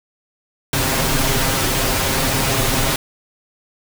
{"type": "noise with comb filter", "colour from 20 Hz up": "pink", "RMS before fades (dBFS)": -18, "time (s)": [0.73, 2.96], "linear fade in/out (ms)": 2, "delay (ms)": 7.5, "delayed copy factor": 0.65, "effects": []}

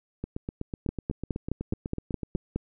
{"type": "two click trains", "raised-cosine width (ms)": 3, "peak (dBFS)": [-19, -15], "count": [18, 9], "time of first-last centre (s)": [[0.24, 2.357], [0.89, 2.56]], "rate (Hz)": [8.03, 4.79], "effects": []}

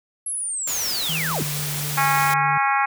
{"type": "linear sweep", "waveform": "sine", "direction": "down", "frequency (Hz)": [11175, 89], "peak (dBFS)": -24, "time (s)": [0.26, 1.43], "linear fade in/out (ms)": 5}
{"type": "noise", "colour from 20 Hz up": "white", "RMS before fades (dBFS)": -28, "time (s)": [0.67, 2.34], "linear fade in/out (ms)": 5}
{"type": "tone with pitch glide", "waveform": "triangle", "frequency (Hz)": [158.7, 147.22], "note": ["D#3", "D3"], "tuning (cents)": [35, 5], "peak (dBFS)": -26, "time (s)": [1.09, 2.58], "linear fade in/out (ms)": 5, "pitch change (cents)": -130, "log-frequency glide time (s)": [1.34, 1.46]}
{"type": "harmonic tone", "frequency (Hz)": 274.2, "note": "C#4", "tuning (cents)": -19, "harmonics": [3, 4, 5, 6, 7, 8, 9], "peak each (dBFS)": [-21, -23, -25, -27, -28, -29, -30], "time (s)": [1.97, 2.86], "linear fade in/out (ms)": 10}
{"effects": []}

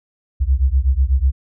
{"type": "beating tone pair", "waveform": "sine", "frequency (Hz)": [62.7, 70.8], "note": ["B1", "C#2"], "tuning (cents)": [27, 37], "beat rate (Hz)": 8.1, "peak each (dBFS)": [-15, -16], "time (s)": [0.4, 1.32], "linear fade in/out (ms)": 20, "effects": []}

